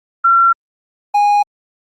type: tone pair in turn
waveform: sine / triangle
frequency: 1363 / 822.9 Hz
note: F6 / G#5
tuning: -43 / -16 cents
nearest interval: major sixth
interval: 873 cents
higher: first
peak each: -7 dBFS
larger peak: neither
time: 0.24-0.53 / 1.14-1.43 s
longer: neither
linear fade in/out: 10 ms
effects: Opus 24 kbps